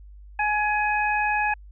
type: harmonic tone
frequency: 840 Hz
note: G#5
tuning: 19 cents sharp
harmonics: 1 / 2 / 3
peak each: -23 / -26 / -27 dBFS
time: 0.39-1.54 s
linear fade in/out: 5 ms
effects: added 50 Hz sine -42 dBFS peak until 1.71 s